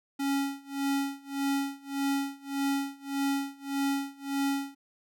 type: tone with tremolo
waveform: square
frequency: 277.2 Hz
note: C#4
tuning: in tune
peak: -26 dBFS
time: 0.19-4.75 s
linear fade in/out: 10 ms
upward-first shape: sine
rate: 1.7 Hz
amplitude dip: 95%
effects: none